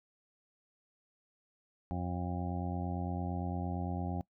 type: harmonic tone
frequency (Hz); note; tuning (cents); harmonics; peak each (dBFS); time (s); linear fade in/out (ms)
88.8; F2; +29; 1 / 2 / 3 / 4 / 6 / 7 / 8 / 9; -37 / -38 / -42 / -47 / -51 / -51 / -46 / -45; 1.91-4.21; 0
effects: noise-tail reverb RT60 0.1 s tail -22 dB re dry